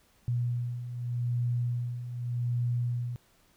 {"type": "beating tone pair", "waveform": "sine", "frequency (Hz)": [120.4, 121.24], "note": ["B2", "B2"], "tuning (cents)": [-44, -32], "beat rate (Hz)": 0.84, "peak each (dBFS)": [-35, -29], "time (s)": [0.28, 3.16], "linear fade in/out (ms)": 0, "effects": ["pink hiss -65 dBFS RMS until 3.56 s"]}